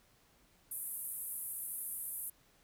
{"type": "band-pass noise", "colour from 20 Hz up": "white", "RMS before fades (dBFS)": -42, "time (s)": [0.71, 2.3], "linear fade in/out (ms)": 5, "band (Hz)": [9700, 13000], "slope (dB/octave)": 48, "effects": ["pink hiss -68 dBFS RMS until 2.63 s"]}